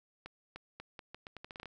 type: accelerating click train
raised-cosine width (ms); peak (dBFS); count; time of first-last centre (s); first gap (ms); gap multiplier
0.3; -29; 13; 0.26-1.657; 300; 0.8
effects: none